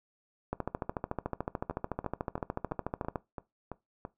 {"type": "two click trains", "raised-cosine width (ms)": 1, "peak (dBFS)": [-18, -24], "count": [37, 8], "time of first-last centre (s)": [[0.53, 3.158], [1.71, 4.051]], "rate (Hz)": [13.7, 2.99], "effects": ["noise-tail reverb RT60 0.2 s tail -19 dB re dry"]}